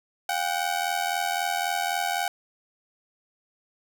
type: ring-modulated tone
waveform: sawtooth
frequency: 753 Hz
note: F#5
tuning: 30 cents sharp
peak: -18 dBFS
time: 0.29-2.28 s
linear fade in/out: 2 ms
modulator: 41.9 Hz
effects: none